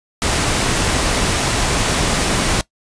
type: noise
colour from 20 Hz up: pink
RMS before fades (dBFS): -17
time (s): 0.22-2.61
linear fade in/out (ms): 0
effects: noise-tail reverb RT60 0.1 s tail -19 dB re dry + resampled to 22050 Hz